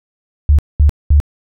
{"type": "tone bursts", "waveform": "sine", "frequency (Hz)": 72.9, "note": "D2", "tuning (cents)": -12, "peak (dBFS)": -5, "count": 3, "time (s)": [0.49, 1.201], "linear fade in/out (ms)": 0, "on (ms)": 97, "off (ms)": 210, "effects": []}